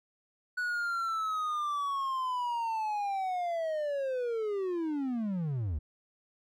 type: linear sweep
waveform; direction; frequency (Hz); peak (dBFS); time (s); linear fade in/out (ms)
triangle; down; 1480 to 66.6; -28; 0.57-5.79; 10
effects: none